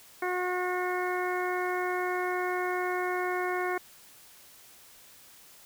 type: harmonic tone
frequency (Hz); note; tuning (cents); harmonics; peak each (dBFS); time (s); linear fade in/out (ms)
362.4; F#4; -36; 1 / 2 / 3 / 4 / 5 / 6; -31 / -34 / -36 / -37 / -38 / -39; 0.22-3.78; 5
effects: white hiss -54 dBFS RMS until 5.65 s